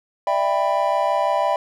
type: chord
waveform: triangle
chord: E minor seventh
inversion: third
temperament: just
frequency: 593.3 / 659.3 / 791.1 / 988.9 Hz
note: D5 / E5 / G5 / B5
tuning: +18 / 0 / +16 / +2 cents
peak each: -21 dBFS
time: 0.27-1.56 s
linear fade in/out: 2 ms
effects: none